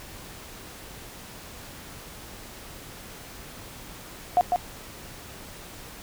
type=tone with echo; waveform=sine; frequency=716 Hz; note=F5; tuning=43 cents sharp; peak=-15 dBFS; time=4.37-4.41 s; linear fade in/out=0 ms; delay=150 ms; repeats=1; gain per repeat=-4 dB; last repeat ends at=4.56 s; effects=pink hiss -43 dBFS RMS until 6.02 s